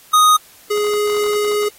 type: tone pair in turn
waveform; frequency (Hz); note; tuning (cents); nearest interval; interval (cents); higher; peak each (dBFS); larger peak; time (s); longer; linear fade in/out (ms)
square; 1244.5 / 416.7; D#6 / G#4; 0 / +6; octave + perfect fifth; 1894; first; -9 / -16; first; 0.13-0.37 / 0.7-1.69; second; 10
effects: white hiss -46 dBFS RMS until 1.78 s + AAC 48 kbps